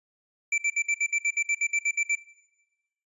square tone bursts, 2336 Hz, D7, 10 cents flat, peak -23 dBFS, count 14, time 0.52-2.153 s, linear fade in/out 5 ms, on 60 ms, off 61 ms, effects noise-tail reverb RT60 1.0 s tail -18 dB re dry + resampled to 24000 Hz

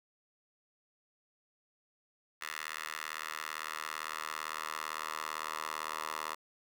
10% pulse tone with high-pass filter sweep, 77.78 Hz, D#2, in tune, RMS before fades -40 dBFS, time 2.41-6.35 s, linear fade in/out 10 ms, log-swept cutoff 1600 to 990 Hz, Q 2, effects none

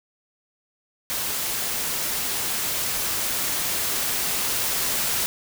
white noise with level ramp, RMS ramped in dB -27 to -24 dBFS, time 1.1-5.26 s, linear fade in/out 0 ms, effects none

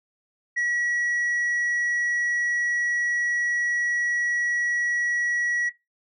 sine tone, 1925 Hz, B6, 45 cents flat, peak -19 dBFS, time 0.56-5.7 s, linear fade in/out 20 ms, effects noise-tail reverb RT60 0.2 s tail -17 dB re dry + tanh soft clip ceiling -21 dBFS

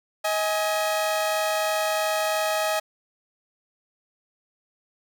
sawtooth tone pair together, 633.7 / 830.6 Hz, D#5 / G#5, +32 / 0 cents, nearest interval perfect fourth, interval 468 cents, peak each -20 / -24 dBFS, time 0.24-2.8 s, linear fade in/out 10 ms, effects none

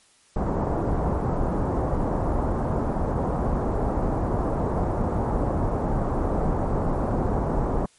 pink low-pass noise, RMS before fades -24 dBFS, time 0.36-7.86 s, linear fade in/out 5 ms, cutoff 1000 Hz, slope 24 dB/octave, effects white hiss -58 dBFS RMS until 7.98 s + MP3 48 kbps

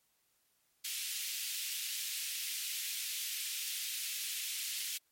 pink high-pass noise, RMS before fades -39 dBFS, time 0.84-4.98 s, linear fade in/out 10 ms, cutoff 2500 Hz, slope 24 dB/octave, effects white hiss -75 dBFS RMS until 5.11 s + MP3 64 kbps

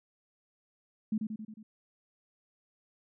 sine tone with echo, 216.4 Hz, A3, 29 cents flat, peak -27 dBFS, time 1.12-1.18 s, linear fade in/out 5 ms, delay 90 ms, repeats 5, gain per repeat -4 dB, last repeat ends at 1.63 s, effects none

